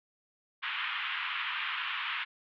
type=band-pass noise; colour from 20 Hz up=white; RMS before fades=-35 dBFS; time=0.62-2.25 s; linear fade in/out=20 ms; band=1000 to 3200 Hz; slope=48 dB/octave; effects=none